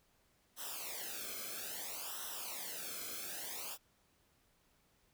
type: noise with flanger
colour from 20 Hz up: white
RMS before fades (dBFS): -44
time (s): 0.56-3.78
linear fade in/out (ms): 50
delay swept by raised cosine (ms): 0.43 to 1.09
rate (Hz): 0.6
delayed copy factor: -0.9
effects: pink hiss -73 dBFS RMS until 5.13 s